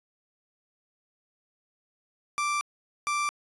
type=tone bursts at uneven times; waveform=30% pulse; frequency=1174.7 Hz; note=D6; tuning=in tune; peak=-23 dBFS; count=2; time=2.38-2.61 / 3.07-3.29 s; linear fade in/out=0 ms; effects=resampled to 24000 Hz